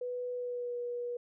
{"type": "tone with pitch glide", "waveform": "sine", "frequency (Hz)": [493.9, 483.5], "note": ["B4", "B4"], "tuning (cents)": [0, -37], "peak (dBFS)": -34, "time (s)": [0.01, 1.17], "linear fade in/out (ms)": 5, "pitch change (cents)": -37, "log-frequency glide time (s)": [0.33, 0.77], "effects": []}